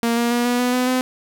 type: tone with pitch steps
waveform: sawtooth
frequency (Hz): 233 / 236.5 / 240.1 / 243.7 / 247.4 / 251.2 / 255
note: A#3 / A#3 / B3 / B3 / B3 / B3 / C4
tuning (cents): -1 / +25 / -49 / -23 / +3 / +30 / -44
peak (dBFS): -13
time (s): 0.03-1.01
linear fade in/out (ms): 0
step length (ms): 140
effects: none